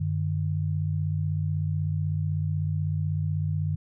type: tone pair together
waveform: sine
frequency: 95.7 / 151.8 Hz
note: G2 / D#3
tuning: -41 / -42 cents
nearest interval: minor sixth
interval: 799 cents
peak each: -27 dBFS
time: 0-3.76 s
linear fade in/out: 10 ms
effects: none